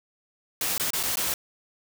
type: noise with dropouts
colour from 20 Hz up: white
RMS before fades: -27 dBFS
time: 0.61-1.34 s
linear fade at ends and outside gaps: 2 ms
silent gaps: 0.78-0.797 / 0.905-0.933 / 1.03-1.035 / 1.157-1.17 s
effects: none